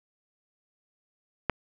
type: click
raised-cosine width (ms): 0.5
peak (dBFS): -9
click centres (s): 1.497
effects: none